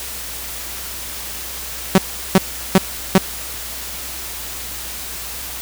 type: tone bursts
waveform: sawtooth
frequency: 189.6 Hz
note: F#3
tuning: 43 cents sharp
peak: -3 dBFS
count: 4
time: 1.95-3.18 s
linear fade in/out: 2 ms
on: 30 ms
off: 370 ms
effects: added 60 Hz sine -38 dBFS peak until 5.61 s + white hiss -29 dBFS RMS until 5.61 s